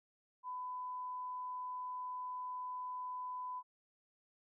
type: tone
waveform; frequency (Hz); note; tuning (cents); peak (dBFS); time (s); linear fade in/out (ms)
sine; 1002; B5; +25; -40; 0.43-3.63; 50
effects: none